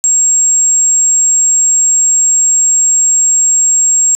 sine tone, 7550 Hz, A#8, 21 cents sharp, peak -5 dBFS, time 0.04-4.15 s, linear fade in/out 0 ms, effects tanh soft clip ceiling -4 dBFS + 7-bit

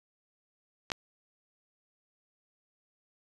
clicks, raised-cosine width 0.2 ms, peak -22 / -11 dBFS, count 2, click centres 0.902 / 0.918 s, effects resampled to 24000 Hz

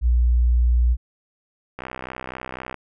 sine tone, 60 Hz, B1, 49 cents flat, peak -14 dBFS, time 0.01-0.97 s, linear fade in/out 50 ms
click train, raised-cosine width 0.5 ms, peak -16 dBFS, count 62, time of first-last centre 1.79-2.743 s, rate 64 Hz
effects none

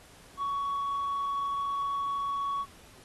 triangle tone with tanh clipping, 1119 Hz, C#6, 16 cents sharp, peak -29 dBFS, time 0.37-2.66 s, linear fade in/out 50 ms, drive 6 dB, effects pink hiss -55 dBFS RMS until 3.04 s + AAC 32 kbps

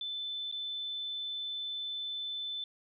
sine tone with dropouts, 3520 Hz, A7, in tune, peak -35 dBFS, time 0.01-2.64 s, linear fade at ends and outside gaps 2 ms, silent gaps 0.515-0.524 s, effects none

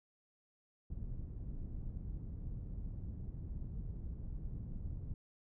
pink low-pass noise, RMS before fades -43 dBFS, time 0.9-5.14 s, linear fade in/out 2 ms, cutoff 140 Hz, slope 12 dB/octave, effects none

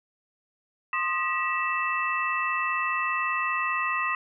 sine tone cluster, 1056 / 1231 / 1926 / 2644 Hz, C6 / D#6 / B6 / E7, +16 / -19 / -44 / +5 cents, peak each -30 dBFS, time 0.93-4.15 s, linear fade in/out 2 ms, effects none

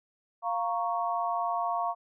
sine chord, Bb minor, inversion second, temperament equal, 698.5 / 932.3 / 1108.7 Hz, F5 / Bb5 / Db6, 0 / 0 / 0 cents, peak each -30 / -33 / -32 dBFS, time 0.42-1.95 s, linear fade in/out 50 ms, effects none

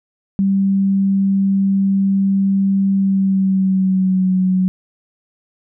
sine tone with pitch glide, 195.2 to 185.74 Hz, G3 to F#3, -7 to +7 cents, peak -12 dBFS, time 0.39-4.68 s, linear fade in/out 0 ms, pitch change -86 cents, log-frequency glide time 2.94-4.32 s, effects none

